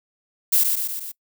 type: noise with echo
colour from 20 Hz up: violet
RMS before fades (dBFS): -17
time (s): 0.52-0.64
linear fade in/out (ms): 10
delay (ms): 120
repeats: 4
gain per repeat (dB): -4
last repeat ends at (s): 1.12
effects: noise-tail reverb RT60 0.1 s tail -23 dB re dry